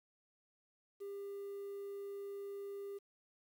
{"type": "tone", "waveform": "triangle", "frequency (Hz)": 400, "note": "G4", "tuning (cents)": 35, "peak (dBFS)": -40, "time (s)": [1, 2.99], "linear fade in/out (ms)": 20, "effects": ["tanh soft clip ceiling -37 dBFS", "11-bit"]}